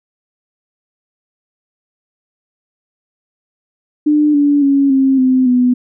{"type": "tone with pitch steps", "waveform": "sine", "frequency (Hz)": [299.1, 288.2, 277.8, 267.7, 258, 248.6], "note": ["D4", "D4", "C#4", "C4", "C4", "B3"], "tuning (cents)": [32, -33, 4, 40, -24, 12], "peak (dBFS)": -8, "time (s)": [4.06, 5.74], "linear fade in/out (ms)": 10, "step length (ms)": 280, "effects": []}